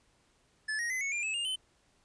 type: tone with pitch steps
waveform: square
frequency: 1732 / 1877.9 / 2036 / 2208 / 2393 / 2595 / 2814 / 3051 Hz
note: A6 / A#6 / C7 / C#7 / D7 / E7 / F7 / G7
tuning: -28 / +12 / -48 / -7 / +32 / -28 / +12 / -48 cents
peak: -32 dBFS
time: 0.68-1.56 s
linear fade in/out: 10 ms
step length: 110 ms
effects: pink hiss -69 dBFS RMS until 2.04 s + resampled to 22050 Hz